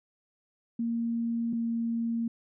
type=tone pair in turn; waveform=sine; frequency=232.1 / 231 Hz; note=A#3 / A#3; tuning=-7 / -16 cents; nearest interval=unison; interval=9 cents; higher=first; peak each=-27 dBFS; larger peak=neither; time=0.79-1.53 / 1.53-2.28 s; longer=second; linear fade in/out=5 ms; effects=none